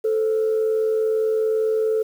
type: tone pair together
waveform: sine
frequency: 438.8 / 518.8 Hz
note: A4 / C5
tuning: -5 / -15 cents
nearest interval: minor third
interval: 290 cents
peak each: -17 / -27 dBFS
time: 0.04-2.03 s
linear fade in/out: 10 ms
effects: tanh soft clip ceiling -13 dBFS + 8-bit